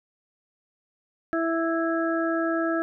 harmonic tone, 329.7 Hz, E4, in tune, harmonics 1 / 2 / 4 / 5, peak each -25 / -28 / -31 / -32 dBFS, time 1.33-2.82 s, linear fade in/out 0 ms, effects none

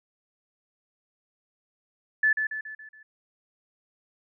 sine tone with echo, 1738 Hz, A6, 22 cents flat, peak -18 dBFS, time 2.23-2.33 s, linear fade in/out 5 ms, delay 140 ms, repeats 5, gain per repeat -6 dB, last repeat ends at 3.03 s, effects none

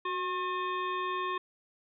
harmonic tone with a mistuned harmonic, 359.6 Hz, F#4, 49 cents flat, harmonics 1 / 3 / 5 / 7 / 9 / 10, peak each -37 / -32 / -41 / -43 / -49 / -47 dBFS, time 0.05-1.38 s, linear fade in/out 5 ms, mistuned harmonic 1, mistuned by +46 cents, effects none

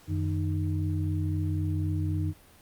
sine tone cluster, 92.1 / 156 / 308.1 Hz, F#2 / D#3 / D#4, -7 / +5 / -17 cents, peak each -27 / -33 / -34 dBFS, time 0.07-2.34 s, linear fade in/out 50 ms, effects pink hiss -56 dBFS RMS until 2.61 s + Opus 48 kbps

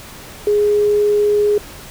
sine tone, 415.3 Hz, G#4, in tune, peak -11 dBFS, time 0.47-1.58 s, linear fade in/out 2 ms, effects pink hiss -36 dBFS RMS until 1.9 s

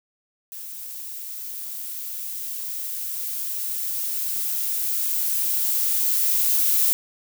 violet noise with level ramp, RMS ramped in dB -36 to -19 dBFS, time 0.52-6.93 s, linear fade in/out 0 ms, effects none

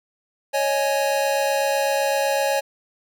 square chord, C# suspended second, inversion none, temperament equal with one note detuned, 554.4 / 622.3 / 833.5 Hz, C#5 / D#5 / G#5, 0 / 0 / +6 cents, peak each -22 / -28 / -25 dBFS, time 0.53-2.61 s, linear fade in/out 20 ms, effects none

